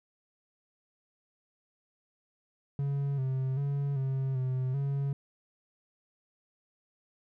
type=tone with pitch steps; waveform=triangle; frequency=140.2 / 131.7 / 141 / 133.7 / 129.1 / 139.3 Hz; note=C#3 / C3 / C#3 / C3 / C3 / C#3; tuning=+20 / +12 / +30 / +38 / -23 / +9 cents; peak=-26 dBFS; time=2.79-5.13 s; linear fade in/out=2 ms; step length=390 ms; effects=none